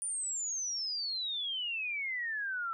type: exponential sweep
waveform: sine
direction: down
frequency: 9460 to 1318.5 Hz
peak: -33 dBFS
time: 0.02-2.73 s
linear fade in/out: 0 ms
effects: none